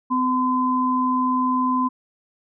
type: tone pair together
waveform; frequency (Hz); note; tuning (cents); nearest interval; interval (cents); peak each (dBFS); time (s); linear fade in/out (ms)
sine; 255 / 1021; C4 / C6; -44 / -43; 2 octaves; 2401; -21 / -20; 0.1-1.89; 20
effects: none